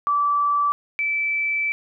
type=tone pair in turn; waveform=sine; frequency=1159 / 2318 Hz; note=D6 / D7; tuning=-23 / -23 cents; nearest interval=octave; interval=1200 cents; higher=second; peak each=-17 / -20 dBFS; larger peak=first; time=0.07-0.72 / 0.99-1.72 s; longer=second; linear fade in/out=0 ms; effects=none